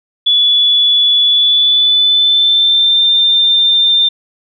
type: tone with pitch glide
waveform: sine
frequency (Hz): 3429 to 3593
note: A7 to A7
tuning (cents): -45 to +36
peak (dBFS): -7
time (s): 0.26-4.09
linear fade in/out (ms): 10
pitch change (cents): +81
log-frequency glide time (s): 1.24-3.07
effects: none